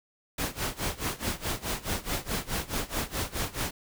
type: noise with tremolo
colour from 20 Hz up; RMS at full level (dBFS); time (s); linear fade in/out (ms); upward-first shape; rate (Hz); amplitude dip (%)
pink; -29; 0.38-3.71; 5; sine; 4.7; 90
effects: none